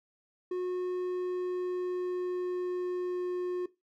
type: tone with pitch glide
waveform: triangle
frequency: 363.1 to 360 Hz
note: F#4 to F#4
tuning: -33 to -47 cents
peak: -28 dBFS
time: 0.51-3.66 s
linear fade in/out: 5 ms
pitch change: -14 cents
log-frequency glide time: 0.93-3.22 s
effects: noise-tail reverb RT60 0.2 s tail -17 dB re dry